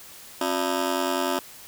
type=ring-modulated tone; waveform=15% pulse; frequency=314.9 Hz; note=D#4; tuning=21 cents sharp; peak=-14 dBFS; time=0.41-1.39 s; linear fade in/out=2 ms; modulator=45.1 Hz; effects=white hiss -45 dBFS RMS until 1.67 s